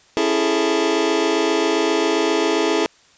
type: chord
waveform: sawtooth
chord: A major seventh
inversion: first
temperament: just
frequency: 275 / 330 / 412.5 / 440 Hz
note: C#4 / E4 / G#4 / A4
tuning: -14 / +2 / -12 / 0 cents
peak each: -22 / -16 / -17 / -18 dBFS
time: 0.17-2.86 s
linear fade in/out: 0 ms
effects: white hiss -53 dBFS RMS until 3.17 s + resampled to 16000 Hz